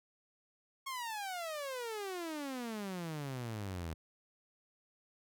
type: exponential sweep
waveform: sawtooth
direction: down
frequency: 1100 to 77.78 Hz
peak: -35 dBFS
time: 0.86-3.94 s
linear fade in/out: 10 ms
effects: none